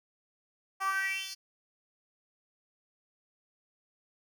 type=tone with high-pass filter sweep; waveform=10% pulse; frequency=385.8 Hz; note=G4; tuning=28 cents flat; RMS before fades=-33 dBFS; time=0.8-1.35 s; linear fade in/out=20 ms; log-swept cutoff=910 to 4600 Hz; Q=6.6; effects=none